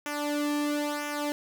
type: tone with flanger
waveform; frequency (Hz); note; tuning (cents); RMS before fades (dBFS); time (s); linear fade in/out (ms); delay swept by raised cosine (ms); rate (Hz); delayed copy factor
sawtooth; 293.7; D4; 0; -30; 0.06-1.32; 0; 0.23 to 1.43; 1; -0.75
effects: none